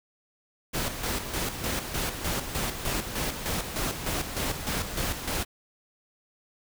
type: noise with tremolo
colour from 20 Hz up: pink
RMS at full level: -29 dBFS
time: 0.73-5.45 s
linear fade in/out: 20 ms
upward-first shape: square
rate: 3.3 Hz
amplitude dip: 55%
effects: none